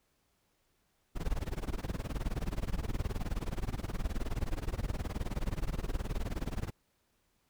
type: noise with tremolo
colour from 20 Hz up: brown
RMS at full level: -31 dBFS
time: 1.15-6.71 s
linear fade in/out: 20 ms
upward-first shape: sine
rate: 19 Hz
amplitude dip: 95%
effects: pink hiss -75 dBFS RMS until 7.49 s